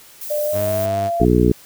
violet noise, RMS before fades -30 dBFS, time 0.21-0.86 s, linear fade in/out 5 ms
sine tone with pitch glide, 595 to 683.5 Hz, D5 to F5, +22 to -37 cents, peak -18 dBFS, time 0.3-1.25 s, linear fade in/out 10 ms, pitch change +241 cents, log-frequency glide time 0.45-0.97 s
sawtooth tone, 100.9 Hz, G#2, 49 cents flat, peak -20 dBFS, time 0.52-1.11 s, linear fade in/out 50 ms
harmonic tone, 60.6 Hz, B1, 32 cents flat, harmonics 1 / 2 / 3 / 4 / 5 / 6 / 7, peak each -19 / -19 / -19 / -19 / -19 / -19 / -19 dBFS, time 1.2-1.52 s, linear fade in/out 5 ms
effects white hiss -45 dBFS RMS until 1.65 s

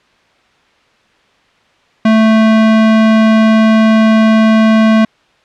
square tone, 220.3 Hz, A3, 2 cents sharp, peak -6 dBFS, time 2.05-5.05 s, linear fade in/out 5 ms, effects white hiss -51 dBFS RMS until 5.44 s + low-pass 3000 Hz 12 dB/octave

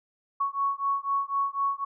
sine beating tone pair, 1108.7 / 1112.7 Hz, C#6 / C#6, 0 / +6 cents, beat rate 4 Hz, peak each -28 dBFS, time 0.4-1.85 s, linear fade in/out 10 ms, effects none

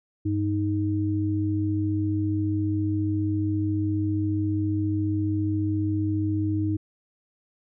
sine tone pair together, 99.2 / 312.2 Hz, G2 / D#4, +21 / +6 cents, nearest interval octave + minor sixth, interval 1985 cents, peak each -25 / -25 dBFS, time 0.25-6.77 s, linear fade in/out 10 ms, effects none

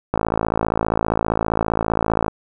click train, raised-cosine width 1 ms, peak -4 dBFS, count 119, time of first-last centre 0.14-2.282 s, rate 55.1 Hz, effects none

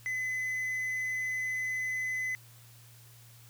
triangle tone, 2022 Hz, B6, 40 cents sharp, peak -29 dBFS, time 0.06-2.35 s, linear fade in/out 0 ms, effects added 117 Hz sine -54 dBFS peak until 3.49 s + white hiss -58 dBFS RMS until 3.49 s

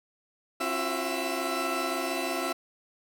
20% pulse tone cluster, 268 / 340.1 / 365.8 / 665 / 1329 Hz, C4 / F4 / F#4 / E5 / E6, +42 / -46 / -20 / +15 / +14 cents, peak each -30 dBFS, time 0.6-2.53 s, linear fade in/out 10 ms, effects none

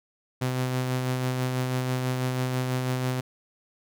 sawtooth tone with tremolo, 127.8 Hz, C3, 40 cents flat, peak -20 dBFS, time 0.41-3.21 s, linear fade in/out 10 ms, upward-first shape sine, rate 6.1 Hz, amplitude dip 30%, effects none

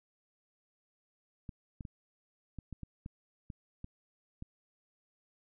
clicks, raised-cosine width 5 ms, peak -30 dBFS, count 10, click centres 1.492 / 1.808 / 1.852 / 2.587 / 2.727 / 2.833 / 3.061 / 3.502 / 3.844 / 4.424 s, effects none

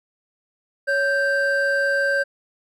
triangle tone pair together, 557.9 / 1568 Hz, C#5 / G6, +11 / 0 cents, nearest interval octave + tritone, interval 1789 cents, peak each -20 / -18 dBFS, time 0.87-2.24 s, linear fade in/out 20 ms, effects none

